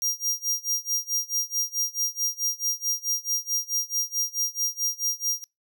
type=tone with tremolo; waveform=40% pulse; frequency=5700 Hz; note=F8; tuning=34 cents sharp; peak=-21 dBFS; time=0.02-5.44 s; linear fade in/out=0 ms; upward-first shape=sine; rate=4.6 Hz; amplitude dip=95%; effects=noise-tail reverb RT60 0.2 s tail -24 dB re dry